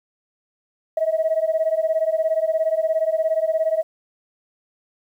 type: beating tone pair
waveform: sine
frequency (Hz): 632 / 649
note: D#5 / E5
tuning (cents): +27 / -27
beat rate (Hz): 17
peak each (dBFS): -20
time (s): 0.97-3.83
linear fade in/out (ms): 5
effects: tanh soft clip ceiling -11 dBFS + 9-bit